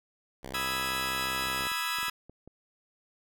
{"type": "tone", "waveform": "5% pulse", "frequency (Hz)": 65.41, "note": "C2", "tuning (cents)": 0, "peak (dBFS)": -28, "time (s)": [0.43, 1.68], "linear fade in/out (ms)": 5}
{"type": "chord", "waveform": "20% pulse", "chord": "E major seventh", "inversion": "second", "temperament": "equal", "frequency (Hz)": [987.8, 1244.5, 1318.5, 1661.2], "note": ["B5", "D#6", "E6", "G#6"], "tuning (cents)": [0, 0, 0, 0], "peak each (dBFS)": [-31, -33, -29, -30], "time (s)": [0.54, 2.1], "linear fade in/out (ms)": 5}
{"type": "clicks", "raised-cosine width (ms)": 2, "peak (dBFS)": -35, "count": 9, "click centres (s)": [1.421, 1.471, 1.608, 1.717, 1.986, 2.03, 2.083, 2.296, 2.476]}
{"effects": []}